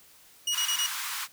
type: tone bursts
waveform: 25% pulse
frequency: 2898 Hz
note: F#7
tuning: 37 cents flat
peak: -22 dBFS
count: 4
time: 0.47-0.865 s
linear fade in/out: 5 ms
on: 80 ms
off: 25 ms
type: high-pass noise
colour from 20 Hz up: pink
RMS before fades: -34 dBFS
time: 0.51-1.28 s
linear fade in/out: 50 ms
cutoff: 980 Hz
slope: 48 dB/octave
effects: white hiss -56 dBFS RMS until 1.32 s